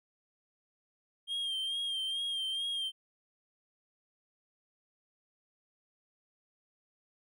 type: tone with vibrato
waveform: triangle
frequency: 3200 Hz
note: G7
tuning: 35 cents sharp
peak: -31 dBFS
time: 1.27-2.92 s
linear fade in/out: 50 ms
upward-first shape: sine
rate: 2.3 Hz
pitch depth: 44 cents each way
effects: none